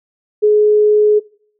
sine tone, 421.7 Hz, G#4, 26 cents sharp, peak -7 dBFS, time 0.42-1.2 s, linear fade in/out 20 ms, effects noise-tail reverb RT60 0.6 s tail -23 dB re dry

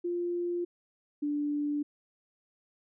sine tone pair in turn, 349.2 / 292.8 Hz, F4 / D4, 0 / -5 cents, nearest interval minor third, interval 305 cents, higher first, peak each -29 / -28 dBFS, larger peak second, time 0.04-0.65 / 1.22-1.83 s, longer neither, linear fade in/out 10 ms, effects none

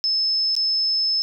sine tone with dropouts, 5230 Hz, E8, 15 cents flat, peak -18 dBFS, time 0.04-1.22 s, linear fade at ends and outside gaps 0 ms, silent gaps 0.552-0.565 s, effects none

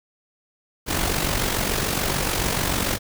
pink noise with amplitude modulation, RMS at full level -21 dBFS, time 0.86-2.99 s, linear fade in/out 50 ms, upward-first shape sine, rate 46.9 Hz, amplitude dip 55%, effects none

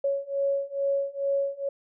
sine beating tone pair, 554.4 / 556.7 Hz, C#5 / C#5, 0 / +7 cents, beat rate 2.3 Hz, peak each -28 / -27 dBFS, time 0.04-1.69 s, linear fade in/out 5 ms, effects none

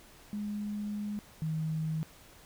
sine tone pair in turn, 207.7 / 157.86 Hz, G#3 / D#3, 0 / +25 cents, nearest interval perfect fourth, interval 475 cents, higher first, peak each -33 / -30 dBFS, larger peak second, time 0.33-1.19 / 1.42-2.03 s, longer first, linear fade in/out 0 ms, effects pink hiss -56 dBFS RMS until 2.45 s

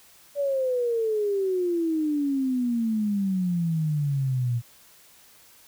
sine exponential sweep, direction down, 579 to 116.54 Hz, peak -22 dBFS, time 0.35-4.62 s, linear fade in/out 50 ms, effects white hiss -54 dBFS RMS until 5.67 s

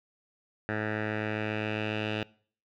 10% pulse tone with low-pass filter sweep, 107.4 Hz, A2, 41 cents flat, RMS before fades -32 dBFS, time 0.69-2.23 s, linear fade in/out 0 ms, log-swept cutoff 1800 to 3000 Hz, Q 3.4, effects noise-tail reverb RT60 0.5 s tail -23 dB re dry

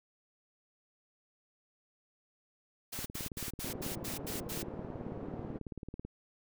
white noise bursts, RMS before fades -41 dBFS, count 8, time 2.92-4.628 s, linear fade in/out 10 ms, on 140 ms, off 84 ms
click train, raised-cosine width 3 ms, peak -29 dBFS, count 57, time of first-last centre 2.99-6.05 s, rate 18.3 Hz
pink band-pass noise, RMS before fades -44 dBFS, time 3.63-5.59 s, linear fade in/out 20 ms, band 170 to 550 Hz, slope 12 dB/octave
effects none

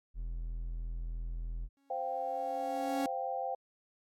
triangle tone, 41.56 Hz, E1, 15 cents sharp, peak -33 dBFS, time 0.14-1.69 s, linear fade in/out 50 ms
45% pulse tone with exponential growth, 276.7 Hz, C#4, 3 cents flat, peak -31 dBFS, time 1.77-3.06 s, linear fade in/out 1 ms, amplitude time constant 280 ms
sine chord, C suspended fourth, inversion none, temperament equal, 523.3 / 698.5 / 784 Hz, C5 / F5 / G5, 0 / 0 / 0 cents, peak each -38 / -38 / -36 dBFS, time 1.9-3.55 s, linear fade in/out 5 ms
effects MP3 64 kbps

